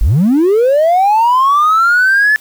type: linear sweep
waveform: triangle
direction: up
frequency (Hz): 34.65 to 1746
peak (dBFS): -4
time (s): 0.01-2.36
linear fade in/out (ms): 0
effects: tanh soft clip ceiling -3 dBFS + white hiss -42 dBFS RMS until 2.4 s